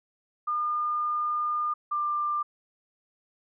sine tone pair in turn, 1211 / 1190.2 Hz, D#6 / D6, -47 / +23 cents, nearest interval unison, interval 30 cents, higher first, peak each -25 dBFS, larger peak neither, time 0.47-1.74 / 1.91-2.43 s, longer first, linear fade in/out 10 ms, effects none

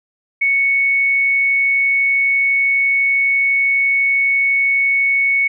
sine tone, 2217 Hz, C#7, in tune, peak -12 dBFS, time 0.41-5.48 s, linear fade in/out 10 ms, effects none

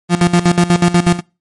35% pulse tone with tremolo, 174.61 Hz, F3, in tune, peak -5 dBFS, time 0.09-1.21 s, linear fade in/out 50 ms, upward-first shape square, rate 8.2 Hz, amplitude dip 80%, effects noise-tail reverb RT60 0.3 s tail -24 dB re dry + MP3 48 kbps

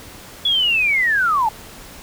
sine linear sweep, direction down, 3420 to 830.6 Hz, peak -14 dBFS, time 0.45-1.49 s, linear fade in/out 5 ms, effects pink hiss -39 dBFS RMS until 2.02 s

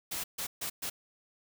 white noise bursts at uneven times, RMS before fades -36 dBFS, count 4, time 0.11-0.24 / 0.38-0.47 / 0.61-0.7 / 0.82-0.9 s, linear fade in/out 10 ms, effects none

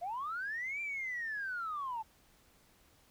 sine linear two-way sweep, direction up then down, 659.3 to 2375 to 855 Hz, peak -35 dBFS, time 0.01-2.03 s, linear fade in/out 20 ms, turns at 0.81 s, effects tanh soft clip ceiling -31 dBFS + pink hiss -66 dBFS RMS until 3.1 s

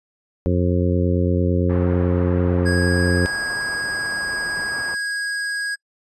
harmonic tone, 88.9 Hz, F2, 31 cents sharp, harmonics 1 / 2 / 3 / 4 / 5 / 6, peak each -19 / -22 / -24 / -25 / -26 / -27 dBFS, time 0.46-3.26 s, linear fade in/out 0 ms
white low-pass noise, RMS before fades -35 dBFS, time 1.69-4.95 s, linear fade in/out 10 ms, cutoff 1500 Hz, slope 24 dB/octave
square tone, 1647 Hz, G#6, 15 cents flat, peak -23 dBFS, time 2.65-5.76 s, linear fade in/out 20 ms
effects noise-tail reverb RT60 0.1 s tail -25 dB re dry + resampled to 24000 Hz

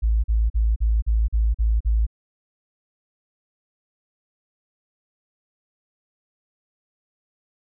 sine tone bursts, 55 Hz, A1, in tune, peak -16 dBFS, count 8, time 0.02-2.067 s, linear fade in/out 20 ms, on 220 ms, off 41 ms, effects none

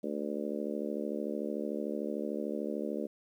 harmonic tone, 73.42 Hz, D2, in tune, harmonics 3 / 4 / 5 / 6 / 7 / 8, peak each -38 / -39 / -40 / -41 / -41 / -42 dBFS, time 0.03-3.07 s, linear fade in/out 10 ms, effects 11-bit

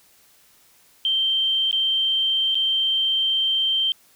sine tone with dropouts, 3136 Hz, G7, in tune, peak -18 dBFS, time 1.05-3.92 s, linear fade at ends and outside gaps 1 ms, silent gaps 1.712-1.728 / 2.546-2.553 s, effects white hiss -56 dBFS RMS until 4.15 s

